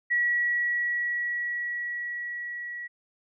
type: tone with level ramp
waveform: sine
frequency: 1927 Hz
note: B6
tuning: 43 cents flat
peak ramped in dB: -21 to -34 dBFS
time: 0.1-2.88 s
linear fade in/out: 20 ms
effects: none